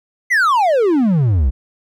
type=exponential sweep; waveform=triangle; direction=down; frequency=2093 to 58.2 Hz; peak=-9 dBFS; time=0.3-1.51 s; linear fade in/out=20 ms; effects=none